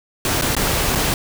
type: noise with dropouts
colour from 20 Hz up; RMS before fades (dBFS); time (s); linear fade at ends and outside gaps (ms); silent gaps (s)
pink; -19; 0.25-1.14; 1; 0.413-0.421 / 0.551-0.566 / 0.952-0.956
effects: none